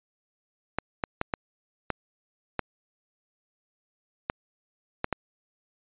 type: clicks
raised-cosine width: 0.5 ms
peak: -11 dBFS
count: 9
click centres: 0.786 / 1.038 / 1.214 / 1.338 / 1.903 / 2.593 / 4.299 / 5.044 / 5.127 s
effects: resampled to 8000 Hz